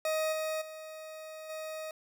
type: tone with level steps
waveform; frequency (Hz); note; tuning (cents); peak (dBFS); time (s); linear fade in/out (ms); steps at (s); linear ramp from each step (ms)
40% pulse; 628; D#5; +16; -28 / -31 / -42 / -37; 0.05-1.91; 2; 0.32 / 0.61 / 1.49; 10
effects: none

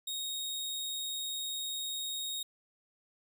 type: tone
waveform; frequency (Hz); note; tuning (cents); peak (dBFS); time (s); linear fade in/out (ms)
sawtooth; 3745; A#7; +7; -32; 0.07-2.43; 5
effects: none

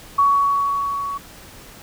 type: tone with level ramp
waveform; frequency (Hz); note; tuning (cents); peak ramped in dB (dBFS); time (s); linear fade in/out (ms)
sine; 1122; C#6; +21; -11 to -24; 0.18-1.18; 10
effects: pink hiss -42 dBFS RMS until 1.82 s

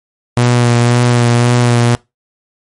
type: tone with vibrato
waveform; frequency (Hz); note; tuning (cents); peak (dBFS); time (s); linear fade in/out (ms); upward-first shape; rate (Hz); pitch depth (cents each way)
sawtooth; 120.6; B2; -41; -4; 0.37-1.95; 0; sine; 1.9; 21
effects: noise-tail reverb RT60 0.2 s tail -22 dB re dry + MP3 48 kbps

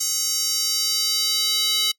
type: tone with high-pass filter sweep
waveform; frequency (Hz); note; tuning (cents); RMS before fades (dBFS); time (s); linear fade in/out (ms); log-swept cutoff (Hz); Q
square; 427.5; A4; -50; -22; 0-1.92; 10; 6300 to 3600; 2.8
effects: noise-tail reverb RT60 0.1 s tail -24 dB re dry

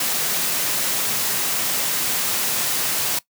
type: high-pass noise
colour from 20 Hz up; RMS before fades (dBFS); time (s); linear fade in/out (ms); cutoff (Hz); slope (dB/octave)
white; -22; 0-3.19; 5; 100; 96
effects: noise-tail reverb RT60 0.1 s tail -19 dB re dry

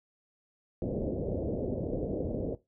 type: low-pass noise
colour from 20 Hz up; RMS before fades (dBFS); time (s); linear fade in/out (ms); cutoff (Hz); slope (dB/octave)
white; -33; 0.82-2.55; 2; 570; 48
effects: noise-tail reverb RT60 0.2 s tail -17 dB re dry

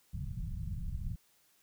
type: low-pass noise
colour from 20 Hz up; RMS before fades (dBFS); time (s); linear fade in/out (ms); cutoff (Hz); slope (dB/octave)
pink; -38; 0.13-1.16; 5; 180; 48
effects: white hiss -69 dBFS RMS until 1.62 s

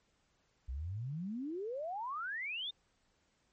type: exponential sweep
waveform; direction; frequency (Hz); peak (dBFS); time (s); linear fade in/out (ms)
sine; up; 59.1 to 3700; -37; 0.68-2.71; 10
effects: pink hiss -75 dBFS RMS until 3.52 s + MP3 32 kbps

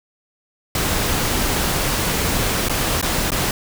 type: noise with dropouts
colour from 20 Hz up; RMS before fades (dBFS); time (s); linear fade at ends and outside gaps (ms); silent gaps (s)
pink; -20; 0.75-3.51; 2; 2.686-2.695 / 3.014-3.026 / 3.305-3.318
effects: none

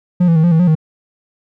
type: tone with pitch steps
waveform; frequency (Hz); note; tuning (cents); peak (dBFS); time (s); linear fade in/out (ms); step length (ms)
triangle; 178.2 / 166.4 / 158.7 / 173.6 / 161.1 / 178.9 / 157.5; F3 / E3 / D#3 / F3 / E3 / F3 / D#3; +35 / +17 / +35 / -10 / -39 / +42 / +21; -6; 0.2-0.753; 10; 79
effects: none

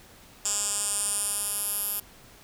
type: tone with band-pass filter sweep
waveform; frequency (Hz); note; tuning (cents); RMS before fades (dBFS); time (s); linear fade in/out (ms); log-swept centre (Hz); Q
10% pulse; 204.9; G#3; -23; -29; 0.45-2; 5; 7600 to 12000; 5.7
effects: pink hiss -52 dBFS RMS until 2.43 s

